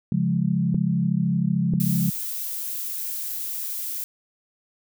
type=chord; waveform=sine; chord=Db major; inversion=none; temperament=equal; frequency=138.59 / 174.61 / 207.7 Hz; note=Db3 / F3 / Ab3; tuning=0 / 0 / 0 cents; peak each=-25 / -22 / -25 dBFS; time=0.12-2.1 s; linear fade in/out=2 ms
type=clicks; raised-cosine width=3 ms; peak=-16 dBFS; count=2; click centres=0.745 / 1.737 s
type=noise; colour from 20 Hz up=violet; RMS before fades=-30 dBFS; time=1.8-4.04 s; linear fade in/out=0 ms
effects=none